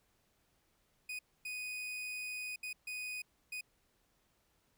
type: tone bursts at uneven times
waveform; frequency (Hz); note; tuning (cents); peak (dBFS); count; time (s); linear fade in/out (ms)
40% pulse; 2489; D#7; 0; -39; 5; 1.09-1.19 / 1.45-2.56 / 2.63-2.73 / 2.87-3.22 / 3.52-3.61; 5
effects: pink hiss -75 dBFS RMS until 4.77 s